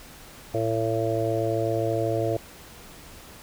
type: harmonic tone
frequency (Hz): 112.4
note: A2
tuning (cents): +37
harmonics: 1 / 3 / 4 / 5 / 6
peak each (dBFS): -29 / -29 / -29 / -29 / -29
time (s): 0.54-2.37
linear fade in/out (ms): 5
effects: pink hiss -46 dBFS RMS until 3.42 s

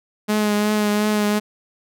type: tone with vibrato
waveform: sawtooth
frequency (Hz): 210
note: G#3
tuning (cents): +19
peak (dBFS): -13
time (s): 0.28-1.4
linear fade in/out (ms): 20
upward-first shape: triangle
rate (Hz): 2.8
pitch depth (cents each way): 27
effects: none

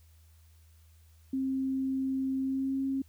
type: tone with pitch glide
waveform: sine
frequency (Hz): 265.5 to 269.4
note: C4 to C#4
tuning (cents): +25 to -49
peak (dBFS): -28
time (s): 1.33-3.02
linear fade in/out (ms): 5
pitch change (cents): +26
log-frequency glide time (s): 2.4-2.79
effects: added 80 Hz sine -56 dBFS peak until 3.08 s + white hiss -68 dBFS RMS until 3.08 s

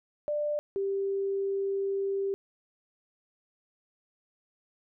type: tone pair in turn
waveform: sine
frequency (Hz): 593 / 393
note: D5 / G4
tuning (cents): +17 / +4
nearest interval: perfect fifth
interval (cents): 713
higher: first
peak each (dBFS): -27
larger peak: neither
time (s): 0.28-0.59 / 0.76-2.34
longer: second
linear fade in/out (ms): 0
effects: none

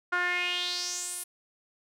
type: tone with band-pass filter sweep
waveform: sawtooth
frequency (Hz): 356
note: F4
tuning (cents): +33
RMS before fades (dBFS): -31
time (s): 0.12-1.24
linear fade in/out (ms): 10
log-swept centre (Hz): 1400 to 11000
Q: 4.3
effects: none

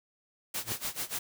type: noise with tremolo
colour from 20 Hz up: white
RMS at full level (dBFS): -33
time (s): 0.54-1.19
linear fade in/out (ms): 5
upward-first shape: sine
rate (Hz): 6.9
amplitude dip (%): 90
type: tone with exponential growth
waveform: sawtooth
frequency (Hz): 114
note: A#2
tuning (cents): -38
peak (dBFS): -30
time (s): 0.6-0.72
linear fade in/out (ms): 0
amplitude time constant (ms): 26
effects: none

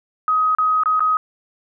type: tone with dropouts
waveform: sine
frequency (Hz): 1260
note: D#6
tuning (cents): +21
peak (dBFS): -14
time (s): 0.28-1.17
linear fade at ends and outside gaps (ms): 1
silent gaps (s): 0.55-0.585 / 0.835-0.858 / 0.995-1.005
effects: none

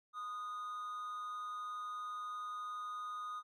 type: tone with amplitude modulation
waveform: triangle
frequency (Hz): 1236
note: D#6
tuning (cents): -12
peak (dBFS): -37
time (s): 0.13-3.43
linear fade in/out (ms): 50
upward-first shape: sine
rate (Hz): 211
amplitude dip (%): 40
effects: none

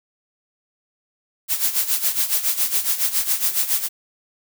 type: noise with tremolo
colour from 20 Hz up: blue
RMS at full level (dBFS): -18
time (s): 1.48-3.89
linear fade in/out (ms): 50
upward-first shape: sine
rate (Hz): 7.2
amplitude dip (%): 75
effects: none

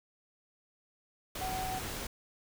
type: tone in noise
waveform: sine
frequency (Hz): 750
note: F#5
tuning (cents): +23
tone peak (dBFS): -35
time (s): 1.41-1.79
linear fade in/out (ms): 5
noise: pink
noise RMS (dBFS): -39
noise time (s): 1.35-2.07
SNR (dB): +1
effects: none

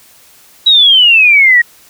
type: exponential sweep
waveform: sine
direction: down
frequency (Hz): 3905 to 1872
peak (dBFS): -3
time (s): 0.66-1.62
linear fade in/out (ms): 10
effects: white hiss -43 dBFS RMS until 1.89 s

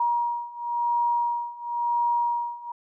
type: beating tone pair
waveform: sine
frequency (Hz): 950 / 950.96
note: A#5 / A#5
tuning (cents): +33 / +34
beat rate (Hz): 0.96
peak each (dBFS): -27 / -25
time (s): 0-2.72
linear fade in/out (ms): 5
effects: none

